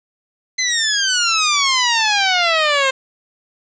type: exponential sweep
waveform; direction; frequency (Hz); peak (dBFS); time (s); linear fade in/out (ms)
10% pulse; down; 2067 to 523.3; -5; 0.58-2.91; 10
effects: resampled to 16000 Hz + 7-bit